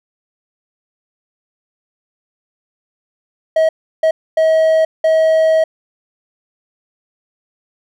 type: tone bursts at uneven times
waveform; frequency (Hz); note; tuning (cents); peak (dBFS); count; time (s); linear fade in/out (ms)
triangle; 639; D#5; +46; -7; 4; 3.56-3.69 / 4.03-4.11 / 4.37-4.85 / 5.04-5.64; 5
effects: none